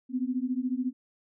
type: beating tone pair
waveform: sine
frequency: 247 / 261 Hz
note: B3 / C4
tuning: 0 / -4 cents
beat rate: 14 Hz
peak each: -30 dBFS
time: 0.09-0.93 s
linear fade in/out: 50 ms
effects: none